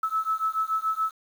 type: beating tone pair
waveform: sine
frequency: 1300 / 1307 Hz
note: E6 / E6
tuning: -24 / -15 cents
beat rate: 7 Hz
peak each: -27 dBFS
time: 0.03-1.11 s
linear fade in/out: 5 ms
effects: 8-bit